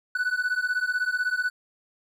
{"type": "beating tone pair", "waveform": "triangle", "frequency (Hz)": [1480, 1496], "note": ["F#6", "F#6"], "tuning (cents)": [0, 19], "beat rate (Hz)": 16, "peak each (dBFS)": -25, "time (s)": [0.15, 1.5], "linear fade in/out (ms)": 5, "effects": []}